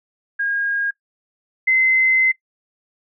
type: tone pair in turn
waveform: sine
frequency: 1628 / 2058 Hz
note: G#6 / C7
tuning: -35 / -29 cents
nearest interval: major third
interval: 406 cents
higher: second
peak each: -18 / -12 dBFS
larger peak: second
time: 0.39-0.91 / 1.67-2.32 s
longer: second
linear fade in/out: 10 ms
effects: noise-tail reverb RT60 0.1 s tail -20 dB re dry